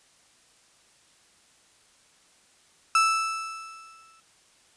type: tone with exponential decay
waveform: 35% pulse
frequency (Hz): 1318.5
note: E6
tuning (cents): 0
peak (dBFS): -15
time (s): 2.95-4.2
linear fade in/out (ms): 2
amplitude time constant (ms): 270
effects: white hiss -60 dBFS RMS until 4.76 s + resampled to 22050 Hz